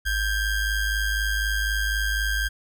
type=ring-modulated tone; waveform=square; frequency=812 Hz; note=G#5; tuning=39 cents flat; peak=-20 dBFS; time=0.05-2.49 s; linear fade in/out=20 ms; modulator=760 Hz; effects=none